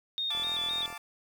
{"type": "tone with vibrato", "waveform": "sine", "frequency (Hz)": 3579, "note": "A7", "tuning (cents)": 29, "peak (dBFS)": -29, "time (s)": [0.18, 0.86], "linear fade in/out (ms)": 0, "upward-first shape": "square", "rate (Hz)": 3.9, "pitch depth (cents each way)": 54}
{"type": "chord", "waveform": "20% pulse", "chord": "D minor", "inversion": "first", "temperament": "equal with one note detuned", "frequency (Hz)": [700.5, 880, 1174.7], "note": ["F5", "A5", "D6"], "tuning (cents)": [5, 0, 0], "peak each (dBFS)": [-43, -39, -38], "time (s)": [0.3, 0.98], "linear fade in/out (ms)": 5}
{"type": "click train", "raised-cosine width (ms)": 1, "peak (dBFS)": -32, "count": 25, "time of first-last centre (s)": [0.35, 0.927], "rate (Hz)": 41.6}
{"effects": ["10-bit"]}